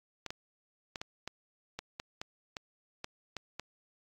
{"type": "clicks", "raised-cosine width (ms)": 0.2, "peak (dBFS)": -21, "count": 12, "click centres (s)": [0.263, 0.305, 0.958, 1.015, 1.276, 1.79, 1.999, 2.215, 2.568, 3.044, 3.367, 3.596], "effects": ["AAC 48 kbps"]}